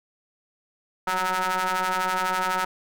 sawtooth ring-modulated tone, 184 Hz, F#3, 9 cents flat, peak -16 dBFS, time 1.07-2.65 s, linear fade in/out 5 ms, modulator 1110 Hz, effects none

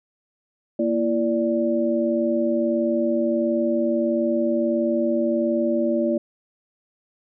sine tone cluster, 234.5 / 336 / 583 Hz, A#3 / E4 / D5, +11 / +33 / -13 cents, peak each -23 dBFS, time 0.79-6.18 s, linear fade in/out 5 ms, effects none

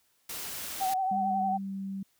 white noise, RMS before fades -38 dBFS, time 0.29-0.94 s, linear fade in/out 5 ms
sine tone with vibrato, 760 Hz, F#5, 46 cents sharp, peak -26 dBFS, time 0.8-1.58 s, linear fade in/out 20 ms, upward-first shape sine, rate 11 Hz, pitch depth 42 cents each way
sine tone with pitch glide, 200 to 194.42 Hz, G3 to G3, +35 to -14 cents, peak -33 dBFS, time 1.11-2.03 s, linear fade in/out 5 ms, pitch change -49 cents, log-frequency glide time 1.29-1.7 s
effects white hiss -70 dBFS RMS until 2.19 s

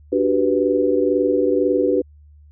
sine chord, G major seventh, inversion second, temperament equal, 293.7 / 370 / 392 / 493.9 Hz, D4 / F#4 / G4 / B4, 0 / 0 / 0 / 0 cents, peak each -21 / -21 / -21 / -19 dBFS, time 0.12-2.02 s, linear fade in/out 10 ms, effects added 74 Hz sine -44 dBFS peak until 2.51 s

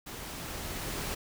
pink noise with level ramp, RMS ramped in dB -42 to -35 dBFS, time 0.06-1.15 s, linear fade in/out 10 ms, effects none

